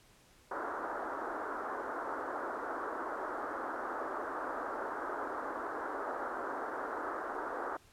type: band-pass noise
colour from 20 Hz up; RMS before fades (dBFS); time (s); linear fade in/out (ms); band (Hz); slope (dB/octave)
white; -39; 0.51-7.77; 5; 270 to 1500; 48
effects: pink hiss -63 dBFS RMS until 7.92 s + low-pass 12000 Hz 12 dB/octave